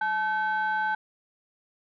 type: tone pair together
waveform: sine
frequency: 862 / 1533.4 Hz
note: A5 / G6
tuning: -36 / -39 cents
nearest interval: minor seventh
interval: 997 cents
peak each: -25 / -26 dBFS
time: 0.01-0.95 s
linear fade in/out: 5 ms
effects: tanh soft clip ceiling -20 dBFS